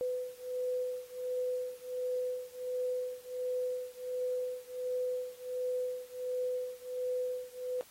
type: beating tone pair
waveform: sine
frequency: 501 / 502.4 Hz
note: B4 / B4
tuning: +25 / +30 cents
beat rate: 1.4 Hz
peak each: -36 / -37 dBFS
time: 0.01-7.81 s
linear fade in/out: 0 ms
effects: white hiss -59 dBFS RMS until 7.9 s + AAC 48 kbps